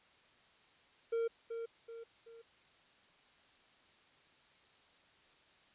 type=tone with echo; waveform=triangle; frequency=460 Hz; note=A#4; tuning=23 cents flat; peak=-30 dBFS; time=1.12-1.28 s; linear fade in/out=10 ms; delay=380 ms; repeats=3; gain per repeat=-7 dB; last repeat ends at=2.42 s; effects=white hiss -66 dBFS RMS until 5.74 s + resampled to 8000 Hz